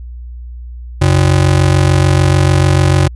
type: ring-modulated tone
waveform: square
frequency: 113.6 Hz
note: A#2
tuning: 44 cents flat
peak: -5 dBFS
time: 1.01-3.08 s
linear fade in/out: 10 ms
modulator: 23.4 Hz
effects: added 60 Hz sine -25 dBFS peak until 3.15 s + resampled to 24000 Hz